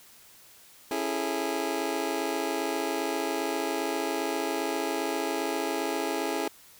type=chord; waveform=25% pulse; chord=A major seventh; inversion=first; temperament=just; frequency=275 / 330 / 412.5 / 440 Hz; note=C#4 / E4 / G#4 / A4; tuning=-14 / +2 / -12 / 0 cents; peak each=-31 / -29 / -29 / -33 dBFS; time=0.91-6.48 s; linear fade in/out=2 ms; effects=white hiss -54 dBFS RMS until 6.79 s